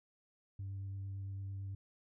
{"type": "tone with vibrato", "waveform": "sine", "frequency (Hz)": 97.7, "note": "G2", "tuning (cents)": -5, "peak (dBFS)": -38, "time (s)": [0.59, 1.75], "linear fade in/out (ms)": 5, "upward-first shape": "triangle", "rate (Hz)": 8.9, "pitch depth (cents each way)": 12, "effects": ["tanh soft clip ceiling -38 dBFS"]}